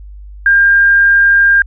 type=tone; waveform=sine; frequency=1603 Hz; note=G6; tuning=38 cents sharp; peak=-5 dBFS; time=0.46-1.62 s; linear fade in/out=2 ms; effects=added 50 Hz sine -29 dBFS peak until 1.66 s

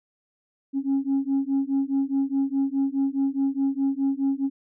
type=beating tone pair; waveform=sine; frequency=271.1 / 275.9 Hz; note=C#4 / C#4; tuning=-38 / -8 cents; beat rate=4.8 Hz; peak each=-23 / -23 dBFS; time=0.73-4.5 s; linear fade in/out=50 ms; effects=tanh soft clip ceiling -17 dBFS

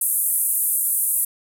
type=band-pass noise; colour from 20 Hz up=pink; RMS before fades=-21 dBFS; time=0.01-1.25 s; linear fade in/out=5 ms; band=9200 to 14000 Hz; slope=48 dB/octave; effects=none

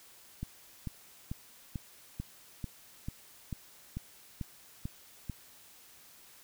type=click train; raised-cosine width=5 ms; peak=-24 dBFS; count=12; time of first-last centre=0.43-5.297 s; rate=2.26 Hz; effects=white hiss -57 dBFS RMS until 6.43 s

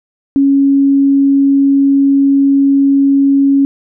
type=tone; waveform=sine; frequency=276.6 Hz; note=C#4; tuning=4 cents flat; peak=-6 dBFS; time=0.36-3.65 s; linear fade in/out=0 ms; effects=none

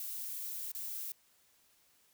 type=noise with dropouts; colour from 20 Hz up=violet; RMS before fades=-41 dBFS; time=0-1.12 s; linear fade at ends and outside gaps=1 ms; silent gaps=0.718-0.749 s; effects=white hiss -69 dBFS RMS until 2.13 s

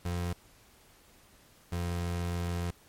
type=tone pair in turn; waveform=30% pulse; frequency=87.6 / 86.89 Hz; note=F2 / F2; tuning=+6 / -8 cents; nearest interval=unison; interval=14 cents; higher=first; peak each=-28 dBFS; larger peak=neither; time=0.05-0.33 / 1.72-2.71 s; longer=second; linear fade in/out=5 ms; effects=pink hiss -60 dBFS RMS until 2.88 s + MP3 64 kbps

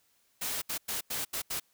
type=noise bursts at uneven times; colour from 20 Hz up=white; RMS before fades=-34 dBFS; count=6; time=0.41-0.62 / 0.69-0.78 / 0.88-1.01 / 1.1-1.25 / 1.33-1.42 / 1.5-1.6 s; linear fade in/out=10 ms; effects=white hiss -70 dBFS RMS until 1.73 s

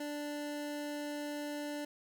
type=tone; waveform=25% pulse; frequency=293.7 Hz; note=D4; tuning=in tune; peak=-34 dBFS; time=0-1.85 s; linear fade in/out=5 ms; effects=none

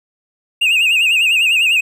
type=tone with vibrato; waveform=triangle; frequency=2657 Hz; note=E7; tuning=13 cents sharp; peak=-9 dBFS; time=0.61-1.81 s; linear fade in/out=10 ms; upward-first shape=sine; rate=10 Hz; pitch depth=120 cents each way; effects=none

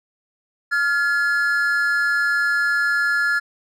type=tone pair together; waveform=triangle; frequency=1400 / 1701.5 Hz; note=F6 / G#6; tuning=+4 / +41 cents; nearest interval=minor third; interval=337 cents; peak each=-18 dBFS; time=0.71-3.4 s; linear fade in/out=20 ms; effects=none

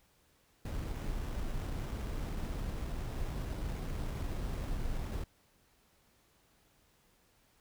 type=noise with sample-and-hold; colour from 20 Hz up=brown; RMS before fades=-37 dBFS; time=0.65-5.24 s; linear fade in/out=5 ms; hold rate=4410 Hz; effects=pink hiss -69 dBFS RMS until 7.6 s

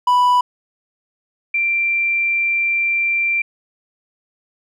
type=tone pair in turn; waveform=triangle / sine; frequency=987.8 / 2360 Hz; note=B5 / D7; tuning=0 / +8 cents; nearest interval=octave + minor third; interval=1508 cents; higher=second; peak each=-9 / -15 dBFS; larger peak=first; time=0.07-0.41 / 1.54-3.42 s; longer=second; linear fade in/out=5 ms; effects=none

